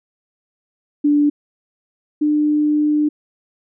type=tone pair in turn; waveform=sine; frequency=292.6 / 299.4 Hz; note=D4 / D4; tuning=-6 / +33 cents; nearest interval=unison; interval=39 cents; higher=second; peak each=-11 / -13 dBFS; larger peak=first; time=1.04-1.3 / 2.21-3.09 s; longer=second; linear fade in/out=10 ms; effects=none